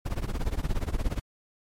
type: noise with tremolo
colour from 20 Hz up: brown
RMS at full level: -24 dBFS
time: 0.05-1.2 s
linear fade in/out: 10 ms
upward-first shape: triangle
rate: 17 Hz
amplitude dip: 100%
effects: MP3 64 kbps